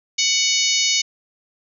harmonic tone with a mistuned harmonic, 740 Hz, F#5, in tune, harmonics 3 / 4 / 5 / 6 / 7 / 8 / 9, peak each -24 / -24 / -24 / -24 / -24 / -24 / -24 dBFS, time 0.18-1.02 s, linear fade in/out 10 ms, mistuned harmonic 3, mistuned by +16 cents, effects none

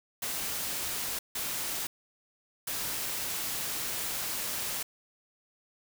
white noise bursts at uneven times, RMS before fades -34 dBFS, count 3, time 0.22-1.19 / 1.35-1.87 / 2.67-4.83 s, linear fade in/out 5 ms, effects none

